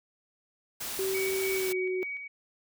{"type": "noise", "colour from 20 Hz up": "white", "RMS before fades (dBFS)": -36, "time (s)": [0.8, 1.73], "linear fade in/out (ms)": 10}
{"type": "tone with pitch glide", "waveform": "sine", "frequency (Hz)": [383.7, 370.4], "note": ["G4", "F#4"], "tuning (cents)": [-37, 2], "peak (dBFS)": -28, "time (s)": [0.99, 2.03], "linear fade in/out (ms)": 0, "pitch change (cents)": -61, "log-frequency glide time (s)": [1.53, 1.73]}
{"type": "tone with tremolo", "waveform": "sine", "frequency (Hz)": 2259, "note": "C#7", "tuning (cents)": 32, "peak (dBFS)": -33, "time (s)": [1.14, 2.28], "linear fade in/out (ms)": 10, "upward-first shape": "square", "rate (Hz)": 3.4, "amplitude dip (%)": 45}
{"effects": []}